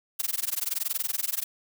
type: noise with amplitude modulation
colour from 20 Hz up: blue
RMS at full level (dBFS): -26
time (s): 0.19-1.44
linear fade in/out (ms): 10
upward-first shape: sine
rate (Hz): 21.1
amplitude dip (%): 100
effects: none